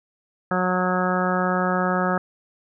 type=harmonic tone; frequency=182.6 Hz; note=F#3; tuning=23 cents flat; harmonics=1 / 2 / 3 / 4 / 5 / 6 / 7 / 8 / 9; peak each=-24 / -29 / -27 / -28 / -31 / -35 / -26 / -33 / -30 dBFS; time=0.51-2.18 s; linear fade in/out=2 ms; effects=none